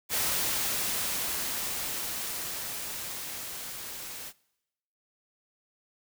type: noise with level ramp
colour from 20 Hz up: white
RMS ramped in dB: -28 to -41 dBFS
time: 0.09-4.33 s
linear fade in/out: 50 ms
effects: noise-tail reverb RT60 0.9 s tail -23 dB re dry

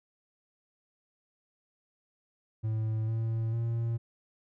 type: tone with pitch steps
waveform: triangle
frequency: 110 / 112.83 / 115.74 Hz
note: A2 / A2 / A#2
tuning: 0 / +44 / -12 cents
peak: -26 dBFS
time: 2.63-3.98 s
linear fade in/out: 20 ms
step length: 450 ms
effects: none

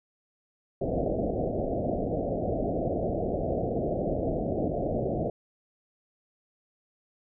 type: low-pass noise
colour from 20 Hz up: white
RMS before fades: -29 dBFS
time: 0.81-5.3 s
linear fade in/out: 5 ms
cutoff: 710 Hz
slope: 96 dB/octave
effects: none

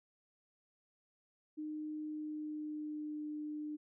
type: tone with pitch glide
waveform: sine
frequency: 305.8 to 301.1 Hz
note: D#4 to D4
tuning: -30 to +43 cents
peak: -39 dBFS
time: 1.57-3.77 s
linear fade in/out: 20 ms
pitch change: -27 cents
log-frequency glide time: 2.01-3.26 s
effects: none

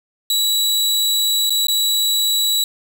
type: tone with dropouts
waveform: sawtooth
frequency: 3912 Hz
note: B7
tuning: 17 cents flat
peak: -12 dBFS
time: 0.3-2.64 s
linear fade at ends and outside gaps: 2 ms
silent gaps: 1.496-1.504 / 1.67-1.683 s
effects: none

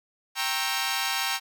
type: chord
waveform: 10% pulse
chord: G diminished seventh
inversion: none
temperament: equal with one note detuned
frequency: 784 / 932.3 / 1086.5 / 1318.5 Hz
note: G5 / Bb5 / Db6 / Fb6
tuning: 0 / 0 / -35 / 0 cents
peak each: -22 / -22 / -24 / -25 dBFS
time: 0.35-1.4 s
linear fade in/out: 50 ms
effects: none

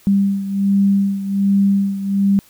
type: beating tone pair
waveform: sine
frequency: 197.6 / 198.9 Hz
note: G3 / G3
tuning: +14 / +25 cents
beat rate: 1.3 Hz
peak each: -14 / -19 dBFS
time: 0.07-2.39 s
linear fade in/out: 0 ms
effects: white hiss -50 dBFS RMS until 2.49 s

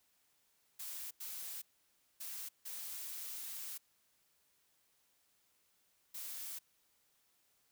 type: noise bursts at uneven times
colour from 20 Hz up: blue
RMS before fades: -45 dBFS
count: 5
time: 0.79-1.11 / 1.2-1.62 / 2.2-2.49 / 2.65-3.78 / 6.14-6.59 s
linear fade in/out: 10 ms
effects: white hiss -75 dBFS RMS until 7.71 s

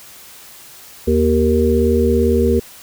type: harmonic tone with a mistuned harmonic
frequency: 77.6 Hz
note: D#2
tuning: 4 cents flat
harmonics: 1 / 3 / 5 / 6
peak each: -17 / -17 / -17 / -17 dBFS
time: 1.07-2.6 s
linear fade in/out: 10 ms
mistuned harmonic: 3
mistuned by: +21 cents
effects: white hiss -40 dBFS RMS until 2.82 s

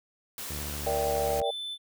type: noise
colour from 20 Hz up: white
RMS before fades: -38 dBFS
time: 0.38-1.4 s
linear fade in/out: 0 ms
type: tone with pitch glide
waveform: sawtooth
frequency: 73.42 to 72.2 Hz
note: D2 to D2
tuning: 0 to -29 cents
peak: -32 dBFS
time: 0.5-1.42 s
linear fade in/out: 5 ms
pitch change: -29 cents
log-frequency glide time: 0.64-0.97 s
type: chord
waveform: sine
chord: E half-diminished seventh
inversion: second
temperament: equal with one note detuned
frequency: 466.2 / 578.6 / 659.3 / 784 Hz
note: Bb4 / D5 / E5 / G5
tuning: 0 / -26 / 0 / 0 cents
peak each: -31 / -30 / -35 / -31 dBFS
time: 0.86-1.51 s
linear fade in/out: 10 ms
type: tone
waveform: triangle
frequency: 3520 Hz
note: A7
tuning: in tune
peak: -32 dBFS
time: 1.42-1.78 s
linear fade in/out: 50 ms
effects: none

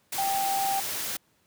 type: tone in noise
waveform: sine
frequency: 784 Hz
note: G5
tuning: in tune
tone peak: -25 dBFS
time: 0.18-0.8 s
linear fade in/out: 5 ms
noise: white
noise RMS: -32 dBFS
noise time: 0.12-1.17 s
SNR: +4 dB
effects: pink hiss -67 dBFS RMS until 1.46 s + high-pass 80 Hz 12 dB/octave

